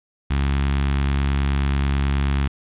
sawtooth tone with notch filter, 69.3 Hz, C#2, in tune, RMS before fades -20 dBFS, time 0.3-2.48 s, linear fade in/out 10 ms, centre 530 Hz, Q 0.73, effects resampled to 8000 Hz + 8-bit

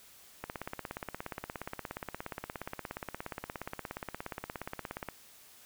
click train, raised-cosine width 0.5 ms, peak -22 dBFS, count 80, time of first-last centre 0.44-5.087 s, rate 17 Hz, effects white hiss -57 dBFS RMS until 5.65 s

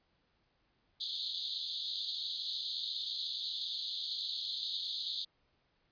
white band-pass noise, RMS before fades -39 dBFS, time 1-5.25 s, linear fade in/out 10 ms, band 3400 to 4500 Hz, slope 96 dB/octave, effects pink hiss -75 dBFS RMS until 5.91 s + resampled to 11025 Hz

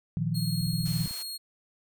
sine chord, Bb suspended fourth, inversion none, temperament equal, 116.54 / 155.56 / 174.61 Hz, Bb2 / Eb3 / F3, 0 / 0 / 0 cents, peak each -32 / -29 / -31 dBFS, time 0.17-1.06 s, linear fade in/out 0 ms
sawtooth tone, 4285 Hz, C8, 40 cents sharp, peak -32 dBFS, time 0.34-1.38 s, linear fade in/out 20 ms
clicks, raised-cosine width 5 ms, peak -31 dBFS, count 11, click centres 0.612 / 0.669 / 0.734 / 0.805 / 0.838 / 0.879 / 0.92 / 0.97 / 1.007 / 1.076 / 1.11 s
white high-pass noise, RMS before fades -43 dBFS, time 0.85-1.23 s, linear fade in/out 10 ms, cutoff 460 Hz, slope 12 dB/octave
effects none

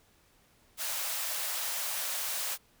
white high-pass noise, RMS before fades -34 dBFS, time 0.77-2.58 s, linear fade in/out 50 ms, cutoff 520 Hz, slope 48 dB/octave, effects pink hiss -65 dBFS RMS until 2.8 s

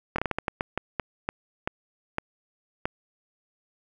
slowing click train, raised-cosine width 0.5 ms, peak -11 dBFS, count 14, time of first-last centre 0.16-2.855 s, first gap 24 ms, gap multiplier 1.32, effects 8-bit

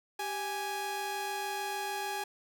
sawtooth tone pair together, 392 / 830.6 Hz, G4 / G#5, 0 / 0 cents, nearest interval octave + minor second, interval 1300 cents, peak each -36 / -31 dBFS, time 0.19-2.24 s, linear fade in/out 5 ms, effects none

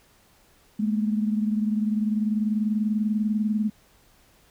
sine tone pair together, 211.3 / 231.5 Hz, G#3 / A#3, +30 / -12 cents, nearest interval major second, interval 158 cents, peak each -22 / -29 dBFS, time 0.79-3.7 s, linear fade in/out 10 ms, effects pink hiss -59 dBFS RMS until 4.5 s

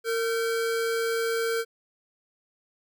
square tone pair together, 457.5 / 1538.8 Hz, A#4 / G6, -32 / -33 cents, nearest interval octave + major sixth, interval 2099 cents, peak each -26 / -34 dBFS, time 0.04-1.65 s, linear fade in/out 50 ms, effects none

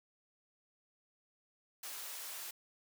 white high-pass noise, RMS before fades -45 dBFS, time 1.83-2.51 s, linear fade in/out 5 ms, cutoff 560 Hz, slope 12 dB/octave, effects none

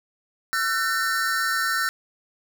square tone cluster, 1346 / 1506 / 1809 Hz, E6 / F#6 / A6, +36 / +30 / +48 cents, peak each -27 dBFS, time 0.53-1.89 s, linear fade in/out 0 ms, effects none

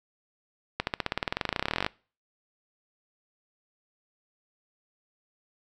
accelerating click train, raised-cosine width 0.3 ms, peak -10 dBFS, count 28, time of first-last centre 0.8-1.865 s, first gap 71 ms, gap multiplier 0.95, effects noise-tail reverb RT60 0.4 s tail -24 dB re dry

